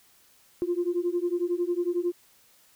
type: beating tone pair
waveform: sine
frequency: 345.1 / 356.1 Hz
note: F4 / F4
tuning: -21 / +34 cents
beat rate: 11 Hz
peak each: -27 dBFS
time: 0.62-2.12 s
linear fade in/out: 0 ms
effects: tanh soft clip ceiling -17 dBFS + white hiss -60 dBFS RMS until 2.75 s